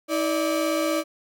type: tone pair together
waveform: 35% pulse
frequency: 320 / 583.5 Hz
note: D#4 / D5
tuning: +49 / -11 cents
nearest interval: minor seventh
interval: 1040 cents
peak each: -23 dBFS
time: 0.08-1.04 s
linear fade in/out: 50 ms
effects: none